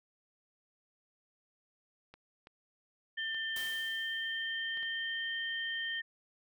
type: clicks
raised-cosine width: 0.3 ms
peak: -36 dBFS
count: 6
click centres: 2.14 / 2.471 / 3.346 / 3.67 / 4.773 / 4.83 s
type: tone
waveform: sine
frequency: 3136 Hz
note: G7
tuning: in tune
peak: -38 dBFS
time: 3.17-6.01 s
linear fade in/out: 20 ms
type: tone with pitch glide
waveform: sine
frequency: 1792 to 1830.7 Hz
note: A6 to A#6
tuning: +31 to -32 cents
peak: -36 dBFS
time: 3.17-6.02 s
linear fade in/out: 10 ms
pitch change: +37 cents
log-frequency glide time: 3.57-5.36 s
type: noise with exponential decay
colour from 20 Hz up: white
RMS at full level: -43 dBFS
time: 3.56-4.58 s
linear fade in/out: 2 ms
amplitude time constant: 220 ms
effects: none